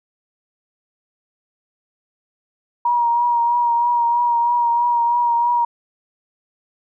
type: tone with vibrato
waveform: sine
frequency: 950 Hz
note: A#5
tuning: 33 cents sharp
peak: -14 dBFS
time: 2.85-5.65 s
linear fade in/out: 5 ms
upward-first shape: triangle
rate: 3.1 Hz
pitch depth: 28 cents each way
effects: none